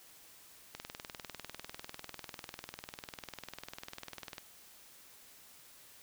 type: click train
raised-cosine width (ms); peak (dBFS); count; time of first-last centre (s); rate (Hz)
0.2; -25; 74; 0.75-4.382; 20.1
effects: white hiss -58 dBFS RMS until 6.02 s